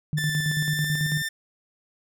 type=tone with tremolo; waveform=sine; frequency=151.4 Hz; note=D#3; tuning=47 cents flat; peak=-22 dBFS; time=0.13-1.22 s; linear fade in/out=0 ms; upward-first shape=square; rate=9.1 Hz; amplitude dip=60%
type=tone with pitch glide; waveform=sawtooth; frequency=1765 to 1792.7 Hz; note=A6 to A6; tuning=+5 to +32 cents; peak=-23 dBFS; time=0.17-1.29 s; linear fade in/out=10 ms; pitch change=+27 cents; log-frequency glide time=0.5-1.15 s
effects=none